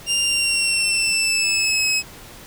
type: tone with pitch glide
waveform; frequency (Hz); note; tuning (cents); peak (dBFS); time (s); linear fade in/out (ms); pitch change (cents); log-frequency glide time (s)
20% pulse; 2794 to 2562; F7 to E7; 0 to -50; -12; 0.06-2.03; 50; -150; 0.22-1.88
effects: pink hiss -41 dBFS RMS until 2.46 s